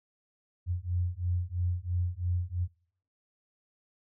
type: beating tone pair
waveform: sine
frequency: 87.31 / 90.31 Hz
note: F2 / F#2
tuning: 0 / -41 cents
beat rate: 3 Hz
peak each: -31 dBFS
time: 0.66-2.68 s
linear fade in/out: 50 ms
effects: noise-tail reverb RT60 0.6 s tail -24 dB re dry